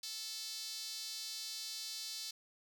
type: tone with high-pass filter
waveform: sawtooth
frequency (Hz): 440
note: A4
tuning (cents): 0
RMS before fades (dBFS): -44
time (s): 0.03-2.31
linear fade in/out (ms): 5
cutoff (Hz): 4500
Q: 3.3
effects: none